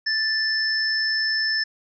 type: tone pair together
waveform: sine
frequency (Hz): 1760 / 5270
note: A6 / E8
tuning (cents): 0 / -1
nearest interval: octave + perfect fifth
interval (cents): 1899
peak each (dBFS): -23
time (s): 0.06-1.64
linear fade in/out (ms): 10
effects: none